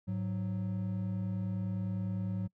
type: tone pair together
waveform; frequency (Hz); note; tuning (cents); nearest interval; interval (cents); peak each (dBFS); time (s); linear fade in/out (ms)
triangle; 105.06 / 185; G#2 / F#3; +20 / 0; minor seventh; 980; -33 / -33; 0.07-2.48; 20
effects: noise-tail reverb RT60 0.1 s tail -26 dB re dry